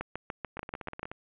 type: two click trains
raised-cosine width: 0.5 ms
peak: -19 / -24 dBFS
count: 8 / 10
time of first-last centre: 0.01-1.03 / 0.57-1.115 s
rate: 6.86 / 16.5 Hz
effects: resampled to 8000 Hz + 10-bit